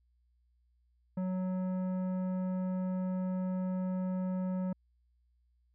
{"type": "tone with tanh clipping", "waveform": "sine", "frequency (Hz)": 185, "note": "F#3", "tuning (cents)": 0, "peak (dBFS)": -33, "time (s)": [1.17, 4.73], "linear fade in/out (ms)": 5, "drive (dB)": 12, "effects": ["added 60 Hz sine -68 dBFS peak until 5.74 s"]}